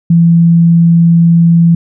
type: tone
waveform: sine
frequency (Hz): 168.3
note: E3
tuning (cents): +36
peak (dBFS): -3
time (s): 0.1-1.75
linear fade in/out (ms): 5
effects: none